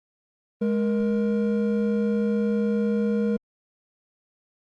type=tone pair together; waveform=triangle; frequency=210 / 471.4 Hz; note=G#3 / A#4; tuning=+19 / +19 cents; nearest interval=octave + major second; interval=1400 cents; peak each=-20 / -24 dBFS; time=0.61-3.37 s; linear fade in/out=10 ms; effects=Opus 24 kbps

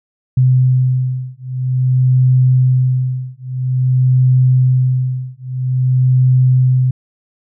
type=beating tone pair; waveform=sine; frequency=127.9 / 128.4 Hz; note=C3 / C3; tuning=-39 / -32 cents; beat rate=0.5 Hz; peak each=-13 dBFS; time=0.37-6.91 s; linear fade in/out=5 ms; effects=none

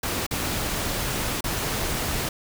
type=noise with dropouts; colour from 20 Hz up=pink; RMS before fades=-27 dBFS; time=0.03-2.29 s; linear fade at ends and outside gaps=5 ms; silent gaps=0.266-0.309 / 1.408-1.44 s; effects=none

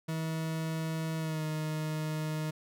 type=tone with pitch glide; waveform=40% pulse; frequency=160.5 to 155.21 Hz; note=E3 to D#3; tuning=-46 to -4 cents; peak=-31 dBFS; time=0.08-2.51 s; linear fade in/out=10 ms; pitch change=-58 cents; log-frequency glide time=1.18-1.44 s; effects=none

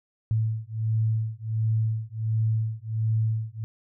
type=beating tone pair; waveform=sine; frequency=110 / 111.4 Hz; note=A2 / A2; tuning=0 / +22 cents; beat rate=1.4 Hz; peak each=-26 dBFS; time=0.31-3.64 s; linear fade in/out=0 ms; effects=none

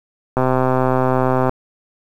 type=click train; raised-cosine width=1 ms; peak=-3 dBFS; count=146; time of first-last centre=0.37-1.494 s; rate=129 Hz; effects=7-bit

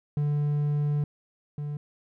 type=tone pair in turn; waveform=triangle; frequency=146.83 / 146.83 Hz; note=D3 / D3; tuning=0 / 0 cents; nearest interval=unison; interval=0 cents; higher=neither; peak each=-21 / -28 dBFS; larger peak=first; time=0.17-1.04 / 1.58-1.77 s; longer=first; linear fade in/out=2 ms; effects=none

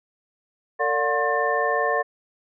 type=tone cluster; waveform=sine; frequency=453.6 / 579 / 722 / 1070 / 1786 Hz; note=A#4 / D5 / F#5 / C6 / A6; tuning=-47 / -25 / -43 / +38 / +25 cents; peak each=-26 dBFS; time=0.79-2.03 s; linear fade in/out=20 ms; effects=none

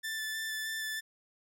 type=tone with vibrato; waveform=sawtooth; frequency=1761 Hz; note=A6; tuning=1 cent sharp; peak=-31 dBFS; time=0.03-1.01 s; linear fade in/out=20 ms; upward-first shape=square; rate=3.2 Hz; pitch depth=10 cents each way; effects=none

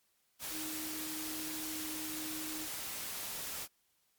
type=tone in noise; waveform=sine; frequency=312.1 Hz; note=D#4; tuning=5 cents sharp; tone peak=-43 dBFS; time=0.5-2.68 s; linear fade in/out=50 ms; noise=white; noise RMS=-41 dBFS; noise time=0.39-3.68 s; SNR=-5 dB; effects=white hiss -75 dBFS RMS until 4.18 s + MP3 96 kbps

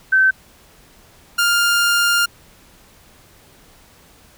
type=tone pair in turn; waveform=sine / sawtooth; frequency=1540 / 1403.2 Hz; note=G6 / F6; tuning=-31 / +8 cents; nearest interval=major second; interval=161 cents; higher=first; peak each=-10 dBFS; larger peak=neither; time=0.12-0.31 / 1.38-2.26 s; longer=second; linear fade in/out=10 ms; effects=pink hiss -49 dBFS RMS until 4.37 s

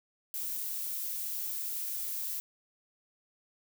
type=noise; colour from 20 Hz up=violet; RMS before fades=-36 dBFS; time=0.34-2.4 s; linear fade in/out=0 ms; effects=none

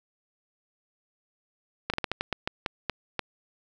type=slowing click train; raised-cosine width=0.3 ms; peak=-11 dBFS; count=11; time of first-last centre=1.9-3.193 s; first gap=37 ms; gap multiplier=1.26; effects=none

